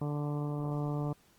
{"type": "harmonic tone", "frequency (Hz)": 146.83, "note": "D3", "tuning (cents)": 0, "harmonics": [1, 2, 3, 4, 5, 6, 7, 8], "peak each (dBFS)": [-32, -38, -42, -44, -46, -48, -49, -50], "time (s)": [0.01, 1.13], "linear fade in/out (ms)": 5, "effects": ["pink hiss -65 dBFS RMS until 1.38 s", "Opus 24 kbps"]}